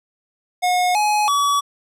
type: tone with pitch steps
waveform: square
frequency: 723 / 841 / 1139 Hz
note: F#5 / G#5 / C#6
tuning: -40 / +22 / +47 cents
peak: -16 dBFS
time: 0.62-1.61 s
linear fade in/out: 20 ms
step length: 330 ms
effects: low-pass 12000 Hz 12 dB/octave